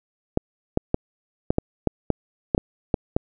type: clicks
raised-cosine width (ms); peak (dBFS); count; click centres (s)
2; -5; 11; 0.374 / 0.774 / 0.944 / 1.505 / 1.584 / 1.873 / 2.103 / 2.548 / 2.579 / 2.942 / 3.165
effects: none